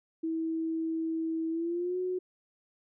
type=tone with pitch glide; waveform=sine; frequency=324.3 to 366.1 Hz; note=E4 to F#4; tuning=-28 to -18 cents; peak=-29 dBFS; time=0.23-2.19 s; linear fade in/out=10 ms; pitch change=+210 cents; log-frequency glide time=1.5-1.98 s; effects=none